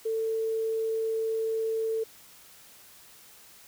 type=tone; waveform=sine; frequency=446 Hz; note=A4; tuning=23 cents sharp; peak=-26 dBFS; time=0.05-2.04 s; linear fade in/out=10 ms; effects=white hiss -53 dBFS RMS until 3.67 s